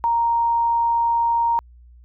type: tone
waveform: sine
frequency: 932.3 Hz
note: A#5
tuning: in tune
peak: -16 dBFS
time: 0.04-1.59 s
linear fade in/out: 0 ms
effects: added 60 Hz sine -44 dBFS peak until 2.04 s